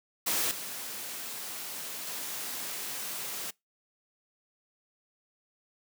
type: noise with level steps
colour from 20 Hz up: white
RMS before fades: -29 / -39 / -37 dBFS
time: 0.26-3.51 s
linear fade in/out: 10 ms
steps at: 0.51 / 2.07 s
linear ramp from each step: 2 ms
effects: noise-tail reverb RT60 0.2 s tail -25 dB re dry + high-pass 150 Hz 12 dB/octave